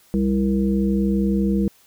harmonic tone with a mistuned harmonic, 66.1 Hz, C2, 18 cents sharp, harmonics 1 / 3 / 5 / 7, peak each -26 / -18 / -25 / -29 dBFS, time 0.14-1.68 s, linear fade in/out 0 ms, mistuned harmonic 7, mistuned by +24 cents, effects white hiss -55 dBFS RMS until 1.86 s

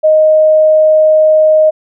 sine tone, 622.3 Hz, D#5, in tune, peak -4 dBFS, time 0.03-1.71 s, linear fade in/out 20 ms, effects none

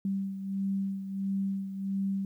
sine beating tone pair, 194.8 / 196.3 Hz, G3 / G3, -11 / +3 cents, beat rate 1.5 Hz, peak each -30 / -37 dBFS, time 0.05-2.25 s, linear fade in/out 2 ms, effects 11-bit

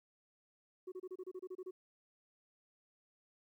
sine tone bursts, 370 Hz, F#4, in tune, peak -40 dBFS, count 11, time 0.87-1.71 s, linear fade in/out 10 ms, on 50 ms, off 29 ms, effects tanh soft clip ceiling -41 dBFS + 13-bit

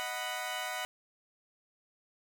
15% pulse chord, B major, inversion first, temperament equal, 622.3 / 740 / 987.8 Hz, D#5 / F#5 / B5, 0 / 0 / 0 cents, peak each -35 / -31 / -34 dBFS, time 0-0.85 s, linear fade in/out 0 ms, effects none

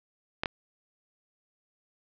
clicks, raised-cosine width 0.3 ms, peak -12 dBFS, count 2, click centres 0.435 / 0.458 s, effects low-pass 5000 Hz 12 dB/octave

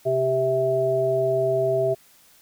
harmonic tone, 130.81 Hz, C3, in tune, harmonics 1 / 3 / 5, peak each -30 / -23 / -21 dBFS, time 0.05-1.95 s, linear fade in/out 20 ms, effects white hiss -55 dBFS RMS until 2.41 s

